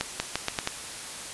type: accelerating click train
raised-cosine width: 0.2 ms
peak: -8 dBFS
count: 6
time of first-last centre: 0.01-0.674 s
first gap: 190 ms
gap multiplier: 0.82
effects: white hiss -38 dBFS RMS until 1.33 s + resampled to 24000 Hz